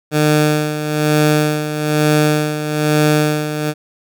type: tone with tremolo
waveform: 15% pulse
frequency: 151.4 Hz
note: D#3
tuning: 47 cents flat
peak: -4 dBFS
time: 0.11-3.74 s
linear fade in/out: 50 ms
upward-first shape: sine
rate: 1.1 Hz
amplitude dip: 65%
effects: none